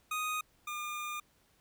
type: tone pair in turn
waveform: 25% pulse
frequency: 1244.5 / 1208.4 Hz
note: D#6 / D6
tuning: 0 / +49 cents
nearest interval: minor second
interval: 51 cents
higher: first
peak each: -29 / -33 dBFS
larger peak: first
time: 0.11-0.41 / 0.67-1.2 s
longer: second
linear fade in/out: 5 ms
effects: pink hiss -69 dBFS RMS until 1.6 s